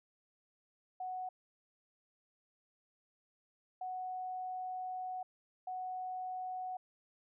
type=tone bursts at uneven times; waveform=sine; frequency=740 Hz; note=F#5; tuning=in tune; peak=-38 dBFS; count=3; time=1-1.29 / 3.81-5.23 / 5.67-6.77 s; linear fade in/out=5 ms; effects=none